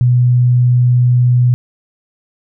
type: tone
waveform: sine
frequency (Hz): 123.47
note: B2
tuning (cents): 0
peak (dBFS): -7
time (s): 0.01-1.54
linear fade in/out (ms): 0
effects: none